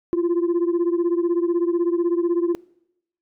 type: beating tone pair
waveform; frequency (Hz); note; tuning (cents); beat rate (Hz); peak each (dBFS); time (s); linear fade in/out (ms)
sine; 340 / 356; F4 / F4; -46 / +33; 16; -18 / -20; 0.13-2.55; 0
effects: noise-tail reverb RT60 0.8 s tail -23 dB re dry + tanh soft clip ceiling -15 dBFS